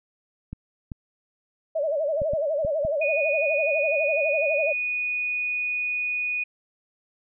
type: clicks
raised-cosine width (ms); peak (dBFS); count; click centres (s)
5; -21; 6; 0.53 / 0.918 / 2.218 / 2.335 / 2.649 / 2.85
type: tone with vibrato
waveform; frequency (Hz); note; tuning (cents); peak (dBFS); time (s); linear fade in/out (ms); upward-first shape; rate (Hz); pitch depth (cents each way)
sine; 603; D5; +46; -22; 1.75-4.73; 10; sine; 12; 140
type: tone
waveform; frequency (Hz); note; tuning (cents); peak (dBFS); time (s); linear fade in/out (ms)
sine; 2475; D#7; -10; -24; 3.01-6.44; 10
effects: none